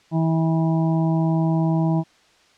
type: harmonic tone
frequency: 162.1 Hz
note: E3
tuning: 29 cents flat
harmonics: 1 / 2 / 4 / 5 / 6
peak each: -18 / -24 / -30 / -32 / -34 dBFS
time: 0.11-2.04 s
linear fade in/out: 50 ms
effects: white hiss -56 dBFS RMS until 2.57 s + low-pass 5000 Hz 12 dB/octave